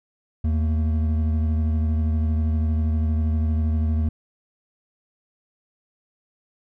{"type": "tone pair together", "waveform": "triangle", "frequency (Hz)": [79.51, 226], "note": ["D#2", "A3"], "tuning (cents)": [38, 47], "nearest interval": "octave + tritone", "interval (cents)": 1809, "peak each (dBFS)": [-17, -27], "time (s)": [0.44, 4.09], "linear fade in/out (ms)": 5, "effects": []}